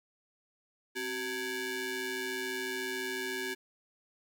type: ring-modulated tone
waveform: sawtooth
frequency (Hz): 642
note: E5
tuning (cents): -46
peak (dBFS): -27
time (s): 0.95-3.55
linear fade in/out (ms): 20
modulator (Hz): 1020
effects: none